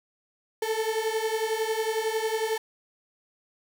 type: beating tone pair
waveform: 35% pulse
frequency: 436.3 / 447.3 Hz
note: A4 / A4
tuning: -15 / +28 cents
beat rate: 11 Hz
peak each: -27 dBFS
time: 0.62-2.58 s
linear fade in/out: 5 ms
effects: none